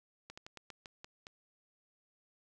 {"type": "slowing click train", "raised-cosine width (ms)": 0.2, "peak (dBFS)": -30, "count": 8, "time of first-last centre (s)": [0.3, 1.269], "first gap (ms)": 75, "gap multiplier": 1.2, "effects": []}